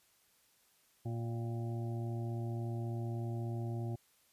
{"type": "harmonic tone with a mistuned harmonic", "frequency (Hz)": 116.54, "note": "A#2", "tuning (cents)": 0, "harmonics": [1, 2, 3, 5, 6, 7], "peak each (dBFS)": [-36, -46, -45, -54, -52, -55], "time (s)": [1.05, 3.96], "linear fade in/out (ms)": 10, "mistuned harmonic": 7, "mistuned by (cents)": -47, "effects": ["white hiss -70 dBFS RMS until 4.32 s", "resampled to 32000 Hz"]}